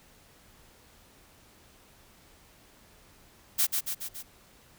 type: noise with echo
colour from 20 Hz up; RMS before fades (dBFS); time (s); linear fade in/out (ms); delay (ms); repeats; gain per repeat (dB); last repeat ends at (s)
blue; -24; 3.58-3.67; 20; 140; 4; -4; 4.23
effects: pink hiss -58 dBFS RMS until 4.78 s